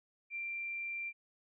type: tone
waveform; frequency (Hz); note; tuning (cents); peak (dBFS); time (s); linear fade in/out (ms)
sine; 2364; D7; +11; -37; 0.3-1.13; 50
effects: none